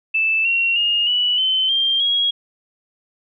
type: tone with pitch steps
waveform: sine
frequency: 2637 / 2738 / 2843 / 2951 / 3064 / 3182 / 3303 Hz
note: E7 / F7 / F7 / F#7 / G7 / G7 / G#7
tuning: 0 / -35 / +30 / -5 / -40 / +25 / -10 cents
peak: -15 dBFS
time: 0.14-2.31 s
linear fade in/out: 10 ms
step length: 310 ms
effects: none